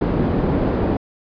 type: low-pass noise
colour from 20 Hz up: white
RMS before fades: -19 dBFS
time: 0.01-0.97 s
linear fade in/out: 5 ms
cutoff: 390 Hz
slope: 12 dB/octave
effects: resampled to 11025 Hz